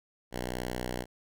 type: tone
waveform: 5% pulse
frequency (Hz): 61.74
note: B1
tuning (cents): 0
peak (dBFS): -22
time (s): 0.31-1.06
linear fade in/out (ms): 50
effects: none